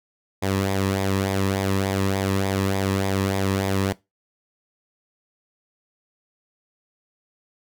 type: tone with flanger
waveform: sawtooth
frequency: 97 Hz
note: G2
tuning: 18 cents flat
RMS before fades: -23 dBFS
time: 0.42-3.93 s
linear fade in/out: 10 ms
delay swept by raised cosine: 0.69 to 1.4 ms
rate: 3.4 Hz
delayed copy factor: -0.6
effects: noise-tail reverb RT60 0.2 s tail -19 dB re dry